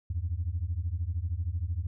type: beating tone pair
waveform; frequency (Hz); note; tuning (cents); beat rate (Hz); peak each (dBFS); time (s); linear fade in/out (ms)
sine; 79.3 / 92.3; D#2 / F#2; +33 / -4; 13; -31; 0.1-1.87; 5
effects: tanh soft clip ceiling -22 dBFS